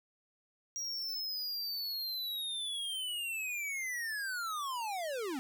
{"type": "linear sweep", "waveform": "square", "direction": "down", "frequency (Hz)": [5710, 246.4], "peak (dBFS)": -36, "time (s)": [0.76, 5.39], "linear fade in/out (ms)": 0, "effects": []}